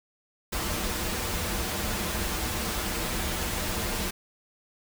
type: noise with comb filter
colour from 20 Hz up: pink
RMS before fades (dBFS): -30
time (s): 0.52-4.11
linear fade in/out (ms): 10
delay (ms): 7.3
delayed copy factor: -0.6
effects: none